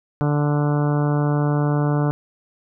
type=harmonic tone; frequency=146.83 Hz; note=D3; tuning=in tune; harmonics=1 / 2 / 3 / 4 / 5 / 6 / 7 / 8 / 9 / 10; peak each=-18 / -24 / -28 / -30 / -32 / -34 / -35 / -36 / -37 / -38 dBFS; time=0.21-2.11 s; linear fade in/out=0 ms; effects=none